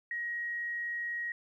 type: tone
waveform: sine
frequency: 1892 Hz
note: A#6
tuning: 25 cents sharp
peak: -33 dBFS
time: 0.11-1.32 s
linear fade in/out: 2 ms
effects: 12-bit